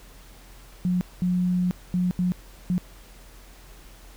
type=tone bursts at uneven times; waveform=sine; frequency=180 Hz; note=F#3; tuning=47 cents flat; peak=-20 dBFS; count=5; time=0.85-1.01 / 1.22-1.71 / 1.94-2.11 / 2.19-2.32 / 2.7-2.78 s; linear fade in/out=0 ms; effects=added 43 Hz sine -46 dBFS peak until 4.16 s + pink hiss -51 dBFS RMS until 4.16 s